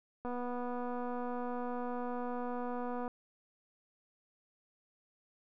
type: click train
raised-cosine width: 1 ms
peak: -27 dBFS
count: 694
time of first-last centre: 0.25-3.079 s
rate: 245 Hz
effects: none